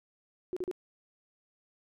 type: tone bursts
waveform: sine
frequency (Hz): 363.8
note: F#4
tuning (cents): -29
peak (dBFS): -31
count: 3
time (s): 0.53-0.713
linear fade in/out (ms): 0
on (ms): 35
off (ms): 39
effects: none